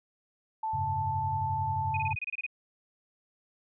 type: tone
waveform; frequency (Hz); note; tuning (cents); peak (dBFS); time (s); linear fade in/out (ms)
sine; 880; A5; 0; -29; 0.63-2.13; 5
type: chord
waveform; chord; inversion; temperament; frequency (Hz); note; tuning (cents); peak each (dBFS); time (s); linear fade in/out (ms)
sine; F# suspended second; none; equal; 92.5 / 103.83 / 138.59; F#2 / G#2 / C#3; 0 / 0 / 0; -37 / -36 / -37; 0.73-2.16; 10
type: tone bursts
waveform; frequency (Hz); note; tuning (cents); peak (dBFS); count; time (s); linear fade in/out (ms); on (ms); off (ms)
sine; 2489; D#7; 0; -31; 10; 1.94-2.465; 5; 30; 25
effects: none